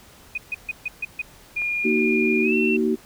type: tone bursts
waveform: sine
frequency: 2489 Hz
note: D#7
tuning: in tune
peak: -23 dBFS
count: 6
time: 0.35-1.218 s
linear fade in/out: 5 ms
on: 28 ms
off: 140 ms
type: tone with pitch glide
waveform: sine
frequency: 2422 to 2703 Hz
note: D#7 to E7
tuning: -47 to +43 cents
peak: -22 dBFS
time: 1.56-2.77 s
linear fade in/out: 10 ms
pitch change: +190 cents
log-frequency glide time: 2.42-2.54 s
type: click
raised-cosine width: 0.5 ms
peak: -26 dBFS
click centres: 1.619 s
type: chord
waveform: sine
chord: D# minor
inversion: second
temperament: equal with one note detuned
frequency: 233.1 / 311.1 / 378.2 Hz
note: A#3 / D#4 / F#4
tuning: 0 / 0 / +38 cents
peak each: -22 / -25 / -22 dBFS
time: 1.84-2.96 s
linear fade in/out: 20 ms
effects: pink hiss -49 dBFS RMS until 3.05 s